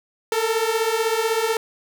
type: beating tone pair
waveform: sawtooth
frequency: 439.7 / 455.7 Hz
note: A4 / A#4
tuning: -1 / -39 cents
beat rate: 16 Hz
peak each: -19 / -18 dBFS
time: 0.32-1.57 s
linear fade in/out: 2 ms
effects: none